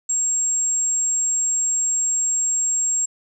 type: tone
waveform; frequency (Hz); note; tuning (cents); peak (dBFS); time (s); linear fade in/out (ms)
sine; 7540; A#8; +19; -18; 0.09-3.06; 10
effects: none